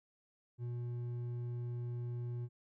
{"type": "tone with hard clipping", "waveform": "sine", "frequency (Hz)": 120.6, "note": "B2", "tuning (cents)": -41, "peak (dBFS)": -39, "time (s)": [0.58, 2.49], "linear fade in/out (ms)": 50, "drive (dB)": 5, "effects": []}